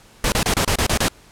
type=noise bursts; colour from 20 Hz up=pink; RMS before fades=-18 dBFS; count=8; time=0.24-1.084 s; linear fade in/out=2 ms; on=81 ms; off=28 ms; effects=pink hiss -49 dBFS RMS until 1.31 s + low-pass 11000 Hz 12 dB/octave

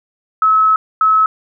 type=tone pair in turn; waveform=sine; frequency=1292 / 1292 Hz; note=E6 / E6; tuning=-35 / -35 cents; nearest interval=unison; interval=0 cents; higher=neither; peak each=-8 dBFS; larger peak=neither; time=0.42-0.76 / 1.01-1.26 s; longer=first; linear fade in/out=2 ms; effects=none

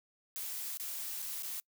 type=noise with dropouts; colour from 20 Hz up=blue; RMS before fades=-40 dBFS; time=0.36-1.6 s; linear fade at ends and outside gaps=0 ms; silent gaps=0.772-0.798 / 1.22-1.224 / 1.424-1.432 s; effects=noise-tail reverb RT60 0.1 s tail -26 dB re dry

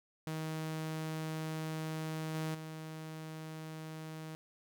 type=tone with level steps; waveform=sawtooth; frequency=158 Hz; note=D#3; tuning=27 cents sharp; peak=-33 / -31 / -39 dBFS; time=0.27-4.35 s; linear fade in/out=0 ms; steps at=2.34 / 2.54 s; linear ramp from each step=10 ms; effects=none

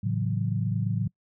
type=chord; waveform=sine; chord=F# minor seventh; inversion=first; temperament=equal; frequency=110 / 138.59 / 164.81 / 185 Hz; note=A2 / C#3 / E3 / F#3; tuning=0 / 0 / 0 / 0 cents; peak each=-27 / -31 / -33 / -31 dBFS; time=0.03-1.08 s; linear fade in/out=10 ms; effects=noise-tail reverb RT60 0.1 s tail -25 dB re dry

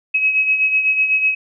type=beating tone pair; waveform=sine; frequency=2555 / 2563 Hz; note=D#7 / E7; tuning=+45 / -49 cents; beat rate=8 Hz; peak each=-14 / -22 dBFS; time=0.14-1.35 s; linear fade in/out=10 ms; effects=none

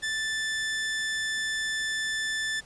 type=tone; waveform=sawtooth; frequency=1760 Hz; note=A6; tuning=in tune; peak=-24 dBFS; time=0.02-2.61 s; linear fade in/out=20 ms; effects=pink hiss -53 dBFS RMS until 2.65 s + resampled to 22050 Hz

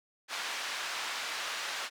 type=band-pass noise; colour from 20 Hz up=pink; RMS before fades=-37 dBFS; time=0.28-1.9 s; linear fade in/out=50 ms; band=1100 to 5400 Hz; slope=12 dB/octave; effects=none

